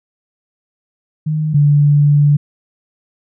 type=tone pair in turn; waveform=sine; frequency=154.4 / 145.73 Hz; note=D#3 / D3; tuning=-13 / -13 cents; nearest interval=minor second; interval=100 cents; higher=first; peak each=-14 / -7 dBFS; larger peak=second; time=1.26-1.54 / 1.54-2.37 s; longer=second; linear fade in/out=10 ms; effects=none